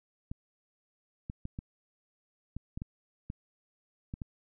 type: clicks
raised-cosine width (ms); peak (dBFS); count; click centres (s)
5; -25; 10; 0.315 / 1.299 / 1.454 / 1.589 / 2.566 / 2.775 / 2.819 / 3.301 / 4.139 / 4.218
effects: none